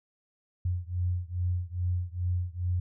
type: beating tone pair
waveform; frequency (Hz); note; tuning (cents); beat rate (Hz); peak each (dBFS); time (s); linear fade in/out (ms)
sine; 88.3 / 90.7; F2 / F#2; +20 / -34; 2.4; -30 / -31; 0.65-2.8; 5
effects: none